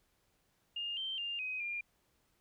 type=tone with pitch steps; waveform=sine; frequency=2825 / 3127 / 2803 / 2520 / 2402 Hz; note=F7 / G7 / F7 / D#7 / D7; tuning=+19 / -5 / +6 / +21 / +38 cents; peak=-36 dBFS; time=0.76-1.81 s; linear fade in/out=5 ms; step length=210 ms; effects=pink hiss -75 dBFS RMS until 2.4 s